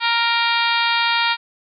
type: harmonic tone with a mistuned harmonic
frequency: 465.9 Hz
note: A#4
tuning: 1 cent flat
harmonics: 2 / 3 / 4 / 5 / 6 / 7 / 8 / 9 / 10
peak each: -21 / -23 / -25 / -23 / -28 / -26 / -25 / -29 / -31 dBFS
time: 0-1.37 s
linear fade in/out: 50 ms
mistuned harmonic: 5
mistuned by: +20 cents
effects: none